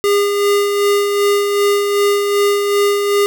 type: tone with tremolo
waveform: square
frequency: 406 Hz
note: G#4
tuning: 39 cents flat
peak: -11 dBFS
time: 0.04-3.26 s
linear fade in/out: 0 ms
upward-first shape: sine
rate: 2.6 Hz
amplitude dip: 40%
effects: none